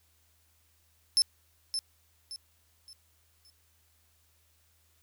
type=tone with echo; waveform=35% pulse; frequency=5270 Hz; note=E8; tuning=1 cent flat; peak=-18 dBFS; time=1.17-1.22 s; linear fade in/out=0 ms; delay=570 ms; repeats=4; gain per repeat=-9 dB; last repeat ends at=3.5 s; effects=added 80 Hz sine -69 dBFS peak until 5.02 s + white hiss -69 dBFS RMS until 5.02 s